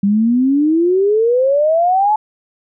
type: exponential sweep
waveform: sine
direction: up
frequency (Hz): 195.6 to 872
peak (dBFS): -10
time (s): 0.03-2.16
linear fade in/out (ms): 5
effects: none